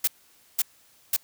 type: noise bursts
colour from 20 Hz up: blue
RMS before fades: -22 dBFS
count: 3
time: 0.04-1.165 s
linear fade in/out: 5 ms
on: 35 ms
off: 510 ms
effects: white hiss -59 dBFS RMS until 1.23 s